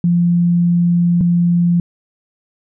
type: tone pair in turn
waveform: sine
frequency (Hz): 173.2 / 173.2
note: F3 / F3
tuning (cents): -14 / -14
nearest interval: unison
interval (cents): 0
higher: neither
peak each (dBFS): -10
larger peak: neither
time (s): 0.04-1.21 / 1.21-1.8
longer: first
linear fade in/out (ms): 2
effects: none